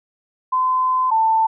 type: tone pair in turn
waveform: sine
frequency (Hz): 1025 / 889.5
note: C6 / A5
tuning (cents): -36 / +19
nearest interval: major second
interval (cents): 245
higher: first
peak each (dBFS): -15 / -13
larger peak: second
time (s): 0.52-1.11 / 1.11-1.47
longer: first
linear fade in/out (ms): 10
effects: none